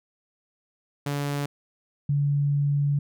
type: tone pair in turn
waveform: sawtooth / sine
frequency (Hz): 143.2 / 143.2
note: D3 / D3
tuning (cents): -43 / -43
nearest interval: unison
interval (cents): 0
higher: neither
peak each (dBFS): -22 / -20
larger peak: second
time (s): 1.06-1.46 / 2.09-2.99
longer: second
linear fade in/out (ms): 5
effects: none